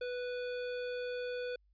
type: tone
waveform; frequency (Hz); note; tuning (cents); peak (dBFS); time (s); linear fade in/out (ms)
square; 493.9; B4; 0; -37; 0.01-1.56; 5
effects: added 50 Hz sine -66 dBFS peak until 1.73 s + resampled to 11025 Hz